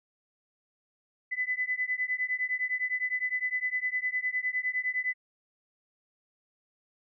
sine beating tone pair, 2000 / 2009.8 Hz, B6 / B6, +21 / +30 cents, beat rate 9.8 Hz, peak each -31 dBFS, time 1.31-5.14 s, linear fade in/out 20 ms, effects none

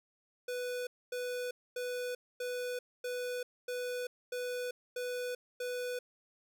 square tone bursts, 494.8 Hz, B4, 3 cents sharp, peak -36 dBFS, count 9, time 0.48-5.99 s, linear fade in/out 5 ms, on 390 ms, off 250 ms, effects none

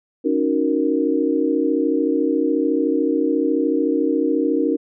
sine chord, D# minor seventh, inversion third, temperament equal, 277.2 / 311.1 / 370 / 466.2 Hz, C#4 / D#4 / F#4 / A#4, 0 / 0 / 0 / 0 cents, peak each -21 / -20 / -25 / -22 dBFS, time 0.24-4.77 s, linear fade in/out 20 ms, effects none

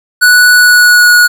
square tone with pitch glide, 1476 to 1456.5 Hz, F#6 to F#6, -5 to -28 cents, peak -3 dBFS, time 0.21-1.28 s, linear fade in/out 20 ms, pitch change -23 cents, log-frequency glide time 0.54-1.14 s, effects 7-bit

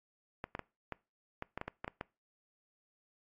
clicks, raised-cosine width 0.5 ms, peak -23 dBFS, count 11, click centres 0.441 / 0.551 / 0.593 / 0.923 / 1.424 / 1.576 / 1.614 / 1.68 / 1.845 / 1.879 / 2.011 s, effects noise-tail reverb RT60 0.3 s tail -24 dB re dry + AAC 32 kbps

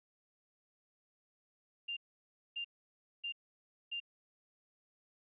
sine tone bursts, 2794 Hz, F7, in tune, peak -37 dBFS, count 4, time 1.88-4.002 s, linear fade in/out 10 ms, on 88 ms, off 590 ms, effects none

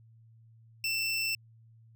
25% pulse tone, 2674 Hz, E7, 24 cents sharp, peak -25 dBFS, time 0.84-1.35 s, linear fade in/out 2 ms, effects added 113 Hz sine -55 dBFS peak until 1.95 s

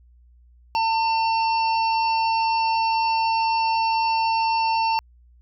harmonic tone, 901 Hz, A5, 41 cents sharp, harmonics 1 / 3 / 5 / 6, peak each -19 / -29 / -33 / -35 dBFS, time 0.75-4.99 s, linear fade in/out 0 ms, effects added 60 Hz sine -50 dBFS peak until 5.41 s

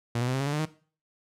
sawtooth tone with pitch steps, 118.3 / 123.11 / 128.12 / 133.33 / 138.75 / 144.39 / 150.26 / 156.37 Hz, A#2 / B2 / C3 / C3 / C#3 / D3 / D3 / D#3, +26 / -5 / -36 / +33 / +2 / -29 / +40 / +9 cents, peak -22 dBFS, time 0.15-0.654 s, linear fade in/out 5 ms, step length 63 ms, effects noise-tail reverb RT60 0.4 s tail -17 dB re dry + low-pass 10000 Hz 12 dB/octave

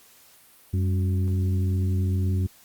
harmonic tone with a mistuned harmonic, 92.5 Hz, F#2, in tune, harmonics 1 / 2 / 3 / 4, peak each -21 / -31 / -37 / -39 dBFS, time 0.73-2.47 s, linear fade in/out 10 ms, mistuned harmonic 2, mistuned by +95 cents, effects white hiss -54 dBFS RMS until 2.64 s + Opus 48 kbps

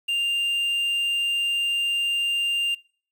triangle tone with quantisation, 2794 Hz, F7, in tune, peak -20 dBFS, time 0.08-2.75 s, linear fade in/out 10 ms, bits 8, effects noise-tail reverb RT60 0.5 s tail -24 dB re dry

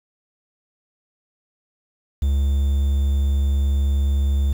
triangle tone with quantisation, 69.6 Hz, C#2, 8 cents sharp, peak -14 dBFS, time 2.22-4.53 s, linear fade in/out 5 ms, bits 7, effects none

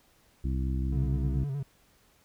harmonic tone, 65.41 Hz, C2, in tune, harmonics 1 / 2 / 3 / 4 / 5, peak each -28 / -34 / -38 / -40 / -42 dBFS, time 0.44-1.44 s, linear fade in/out 5 ms
triangle tone with vibrato, 138.59 Hz, C#3, in tune, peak -28 dBFS, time 0.92-1.63 s, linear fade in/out 5 ms, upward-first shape square, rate 9.6 Hz, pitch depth 63 cents each way
effects pink hiss -64 dBFS RMS until 2.24 s

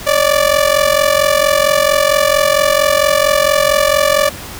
sawtooth ring-modulated tone, 583 Hz, D5, 13 cents flat, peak -3 dBFS, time 0.06-4.3 s, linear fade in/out 20 ms, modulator 22.2 Hz, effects pink hiss -29 dBFS RMS until 4.59 s

